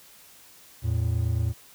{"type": "tone pair together", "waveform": "triangle", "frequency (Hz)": [82.9, 111.85], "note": ["E2", "A2"], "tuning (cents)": [10, 29], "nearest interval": "perfect fourth", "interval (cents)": 519, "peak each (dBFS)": [-24, -23], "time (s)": [0.82, 1.54], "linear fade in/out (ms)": 50, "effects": ["white hiss -52 dBFS RMS until 1.74 s"]}